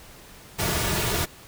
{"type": "noise with comb filter", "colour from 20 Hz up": "pink", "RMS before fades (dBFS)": -25, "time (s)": [0.58, 1.26], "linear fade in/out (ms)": 20, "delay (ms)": 3.8, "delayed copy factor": -0.55, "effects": ["pink hiss -47 dBFS RMS until 1.47 s"]}